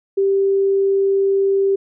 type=tone; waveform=sine; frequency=392 Hz; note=G4; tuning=in tune; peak=-13 dBFS; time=0.17-1.76 s; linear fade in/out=10 ms; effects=none